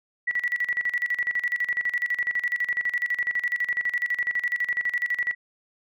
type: tone with tremolo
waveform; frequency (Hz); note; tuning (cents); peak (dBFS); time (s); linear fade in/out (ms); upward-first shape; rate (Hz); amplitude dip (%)
sine; 1945; B6; -27; -21; 0.27-5.35; 10; square; 12; 80
effects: none